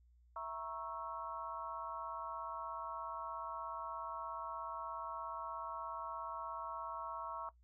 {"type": "harmonic tone with a mistuned harmonic", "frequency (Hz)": 220, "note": "A3", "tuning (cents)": 0, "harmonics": [3, 4, 5, 6], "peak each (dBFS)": [-49, -45, -46, -48], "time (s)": [0.36, 7.49], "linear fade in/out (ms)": 2, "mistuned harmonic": 4, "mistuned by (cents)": 120, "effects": ["noise-tail reverb RT60 0.1 s tail -17 dB re dry", "added 60 Hz sine -64 dBFS peak until 7.63 s"]}